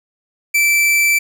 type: tone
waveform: 45% pulse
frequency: 2329 Hz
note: D7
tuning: 15 cents flat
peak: -11 dBFS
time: 0.54-1.19 s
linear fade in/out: 10 ms
effects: none